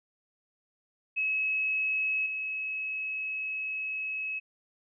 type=tone with level steps; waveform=sine; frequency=2572 Hz; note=E7; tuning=43 cents flat; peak=-26 / -31 dBFS; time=1.16-4.4 s; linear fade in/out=20 ms; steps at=2.26 s; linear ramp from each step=2 ms; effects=none